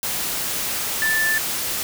sine tone in noise, 1760 Hz, A6, in tune, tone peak -18 dBFS, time 1.02-1.38 s, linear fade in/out 0 ms, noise white, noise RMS -25 dBFS, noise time 0.03-1.83 s, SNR +4 dB, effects none

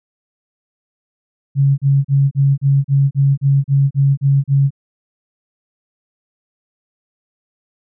sine tone bursts, 138.59 Hz, C#3, in tune, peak -9 dBFS, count 12, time 1.55-4.706 s, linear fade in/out 50 ms, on 230 ms, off 36 ms, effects none

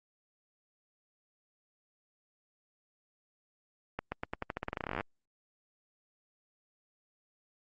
accelerating click train, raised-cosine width 0.5 ms, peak -19 dBFS, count 23, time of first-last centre 3.99-5.008 s, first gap 130 ms, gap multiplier 0.88, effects Opus 48 kbps

